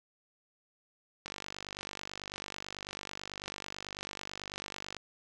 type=click train; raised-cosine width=0.2 ms; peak=-22 dBFS; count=183; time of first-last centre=1.26-4.967 s; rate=49.1 Hz; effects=none